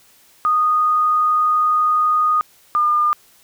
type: tone pair in turn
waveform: sine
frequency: 1236 / 1207.1 Hz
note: D#6 / D6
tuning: -12 / +47 cents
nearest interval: unison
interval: 41 cents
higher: first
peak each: -13 dBFS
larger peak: neither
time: 0.45-2.41 / 2.75-3.13 s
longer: first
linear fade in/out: 0 ms
effects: white hiss -52 dBFS RMS until 3.43 s